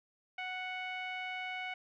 sawtooth tone with low-pass filter, 740 Hz, F#5, in tune, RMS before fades -40 dBFS, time 0.38-1.74 s, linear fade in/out 5 ms, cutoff 2500 Hz, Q 9.1, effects none

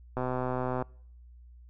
click train, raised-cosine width 1 ms, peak -18 dBFS, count 84, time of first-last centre 0.17-0.824 s, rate 127 Hz, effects noise-tail reverb RT60 0.6 s tail -25 dB re dry + added 60 Hz sine -49 dBFS peak until 1.69 s

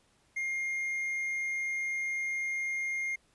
triangle tone, 2124 Hz, C7, 25 cents sharp, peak -29 dBFS, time 0.36-3.16 s, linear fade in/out 10 ms, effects pink hiss -68 dBFS RMS until 3.34 s + resampled to 24000 Hz

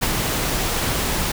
pink noise with ADSR envelope, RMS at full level -19 dBFS, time 0.01-1.32 s, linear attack 23 ms, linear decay 49 ms, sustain -3 dB, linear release 8 ms, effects none

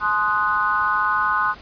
sine chord, Ab dominant seventh, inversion none, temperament equal with one note detuned, 851.5 / 1046.5 / 1244.5 / 1480 Hz, Ab5 / C6 / Eb6 / Gb6, +43 / 0 / 0 / 0 cents, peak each -28 / -22 / -22 / -22 dBFS, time 0-1.55 s, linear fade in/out 50 ms, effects pink hiss -43 dBFS RMS until 1.61 s + resampled to 11025 Hz

